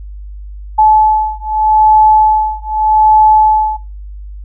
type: beating tone pair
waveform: sine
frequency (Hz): 862 / 862.82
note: A5 / A5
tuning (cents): -36 / -34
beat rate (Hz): 0.82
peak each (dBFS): -10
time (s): 0.78-3.77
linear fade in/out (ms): 10
effects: noise-tail reverb RT60 0.3 s tail -20 dB re dry + added 50 Hz sine -25 dBFS peak until 4.44 s